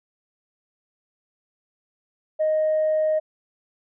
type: tone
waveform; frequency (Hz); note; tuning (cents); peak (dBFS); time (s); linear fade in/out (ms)
sine; 622.3; D#5; 0; -17; 2.39-3.2; 20
effects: tanh soft clip ceiling -15 dBFS